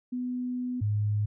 sine tone pair in turn, 249 / 104.69 Hz, B3 / G#2, +14 / +14 cents, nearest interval octave + minor third, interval 1500 cents, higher first, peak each -29 / -24 dBFS, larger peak second, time 0.12-0.81 / 0.81-1.26 s, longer first, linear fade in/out 10 ms, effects none

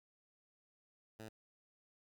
10% pulse tone, 110 Hz, A2, in tune, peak -40 dBFS, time 1.19-1.29 s, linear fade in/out 10 ms, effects 13-bit

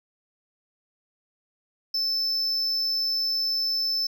triangle tone, 5274 Hz, E8, in tune, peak -22 dBFS, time 1.94-4.07 s, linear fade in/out 5 ms, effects none

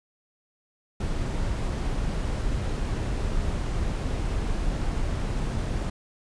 brown noise, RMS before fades -27 dBFS, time 1-5.9 s, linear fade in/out 5 ms, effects resampled to 22050 Hz

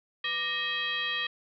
sine tone with frequency modulation, 2548 Hz, D#7, 41 cents sharp, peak -28 dBFS, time 0.24-1.27 s, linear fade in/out 5 ms, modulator 683 Hz, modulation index 1.7, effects none

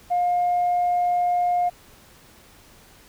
sine tone, 710 Hz, F5, 28 cents sharp, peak -17 dBFS, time 0.1-1.7 s, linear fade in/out 20 ms, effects tanh soft clip ceiling -15 dBFS + pink hiss -51 dBFS RMS until 3.08 s

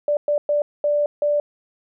sine tone bursts at uneven times, 587.3 Hz, D5, in tune, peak -16 dBFS, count 5, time 0.08-0.17 / 0.28-0.38 / 0.49-0.62 / 0.84-1.06 / 1.22-1.4 s, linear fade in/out 2 ms, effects none

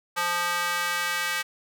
square tone with high-pass filter sweep, 174.61 Hz, F3, in tune, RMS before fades -27 dBFS, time 0.16-1.43 s, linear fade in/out 20 ms, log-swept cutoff 1100 to 1700 Hz, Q 1.7, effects none

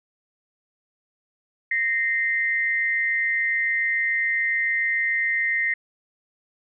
sine tone pair together, 1850 / 2077 Hz, A#6 / C7, -14 / -13 cents, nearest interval major second, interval 201 cents, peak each -23 dBFS, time 1.71-5.74 s, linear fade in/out 5 ms, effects none

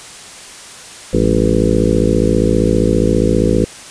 harmonic tone with a mistuned harmonic, 55 Hz, A1, in tune, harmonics 1 / 2 / 3 / 4 / 5 / 6 / 7 / 8 / 9, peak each -19 / -19 / -19 / -19 / -19 / -19 / -19 / -19 / -19 dBFS, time 1.13-3.65 s, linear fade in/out 5 ms, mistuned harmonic 3, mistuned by +140 cents, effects white hiss -34 dBFS RMS until 3.9 s + resampled to 22050 Hz

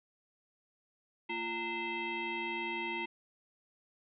sine tone with frequency modulation, 1489 Hz, F#6, 11 cents sharp, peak -34 dBFS, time 1.29-3.06 s, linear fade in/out 10 ms, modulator 572 Hz, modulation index 2.5, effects none

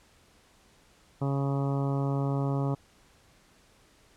harmonic tone, 138.59 Hz, C#3, in tune, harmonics 1 / 2 / 3 / 4 / 5 / 6 / 7 / 8 / 9, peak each -27 / -33 / -37 / -39 / -41 / -43 / -44 / -45 / -46 dBFS, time 1.21-2.75 s, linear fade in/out 10 ms, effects pink hiss -61 dBFS RMS until 4.16 s + low-pass 10000 Hz 12 dB/octave

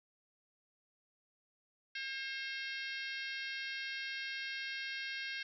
harmonic tone with a mistuned harmonic, 536 Hz, C5, 42 cents sharp, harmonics 3 / 4 / 5 / 6 / 7 / 8 / 9 / 10, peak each -43 / -45 / -47 / -49 / -50 / -51 / -52 / -53 dBFS, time 1.95-5.43 s, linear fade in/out 5 ms, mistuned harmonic 10, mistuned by +58 cents, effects none

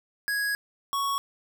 square tone pair in turn, 1661.2 / 1111.5 Hz, G#6 / C#6, 0 / +4 cents, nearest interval perfect fifth, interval 696 cents, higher first, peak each -26 dBFS, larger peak neither, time 0.28-0.55 / 0.93-1.18 s, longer first, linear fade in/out 0 ms, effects none

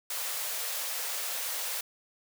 white high-pass noise, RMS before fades -34 dBFS, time 0.1-1.81 s, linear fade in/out 5 ms, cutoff 450 Hz, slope 96 dB/octave, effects none

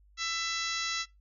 harmonic tone, 666 Hz, E5, 18 cents sharp, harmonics 2 / 3 / 4 / 5 / 6 / 7 / 8 / 9 / 10, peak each -38 / -37 / -40 / -41 / -37 / -43 / -40 / -42 / -43 dBFS, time 0.17-1.06 s, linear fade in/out 50 ms, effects noise-tail reverb RT60 0.2 s tail -22 dB re dry + added 50 Hz sine -58 dBFS peak until 1.2 s

